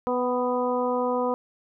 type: harmonic tone with a mistuned harmonic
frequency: 248.2 Hz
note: B3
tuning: 9 cents sharp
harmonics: 1 / 2 / 3 / 4 / 5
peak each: -29 / -25 / -32 / -29 / -35 dBFS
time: 0.07-1.34 s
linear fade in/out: 0 ms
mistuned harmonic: 3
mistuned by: +15 cents
effects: none